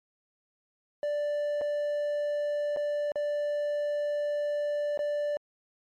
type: tone with dropouts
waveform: triangle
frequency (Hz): 587.3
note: D5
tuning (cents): 0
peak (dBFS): -25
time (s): 1.03-5.37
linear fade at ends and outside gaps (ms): 1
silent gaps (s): 1.612-1.616 / 2.763-2.77 / 3.119-3.157 / 4.975-4.991
effects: MP3 64 kbps